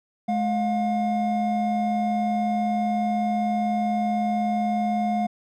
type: tone pair together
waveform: triangle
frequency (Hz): 212.3 / 712.9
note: G#3 / F5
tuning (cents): +38 / +35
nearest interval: octave + major sixth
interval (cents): 2097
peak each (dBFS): -22 / -22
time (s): 0.28-5.27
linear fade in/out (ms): 10
effects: none